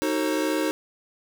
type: chord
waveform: square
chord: D# diminished seventh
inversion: none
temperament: just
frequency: 311.1 / 373.4 / 448 / 537.6 Hz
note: D#4 / F#4 / A4 / C5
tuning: 0 / +16 / +31 / +47 cents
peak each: -26 / -31 / -32 / -30 dBFS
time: 0.02-0.71 s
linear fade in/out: 0 ms
effects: none